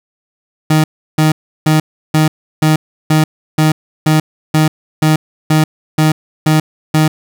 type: tone bursts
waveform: 30% pulse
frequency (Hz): 155.56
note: D#3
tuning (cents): 0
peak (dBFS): -5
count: 14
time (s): 0.7-7.08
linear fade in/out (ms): 5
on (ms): 140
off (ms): 340
effects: none